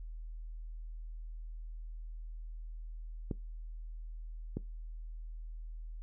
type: clicks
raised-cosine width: 3 ms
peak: -22 dBFS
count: 2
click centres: 3.312 / 4.57 s
effects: noise-tail reverb RT60 0.2 s tail -20 dB re dry + added 40 Hz sine -41 dBFS peak until 6.02 s